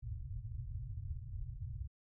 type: low-pass noise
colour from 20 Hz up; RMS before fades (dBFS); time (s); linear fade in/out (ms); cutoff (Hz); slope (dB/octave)
white; -43; 0.02-1.88; 20; 130; 96
effects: none